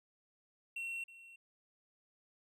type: tone with echo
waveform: triangle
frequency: 2722 Hz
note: F7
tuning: 45 cents flat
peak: -37 dBFS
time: 0.76-1.04 s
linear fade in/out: 5 ms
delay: 320 ms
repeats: 1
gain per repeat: -15 dB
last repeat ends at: 1.36 s
effects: none